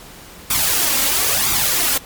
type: noise with flanger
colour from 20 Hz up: white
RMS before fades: -17 dBFS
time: 0.5-1.98 s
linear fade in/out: 5 ms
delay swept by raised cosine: 0.84 to 3.74 ms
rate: 1 Hz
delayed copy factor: +0.65
effects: pink hiss -39 dBFS RMS until 2.05 s + MP3 96 kbps